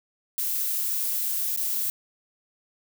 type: noise with dropouts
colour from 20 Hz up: violet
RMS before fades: -27 dBFS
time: 0.38-1.9 s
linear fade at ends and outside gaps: 0 ms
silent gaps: 1.562-1.574 s
effects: none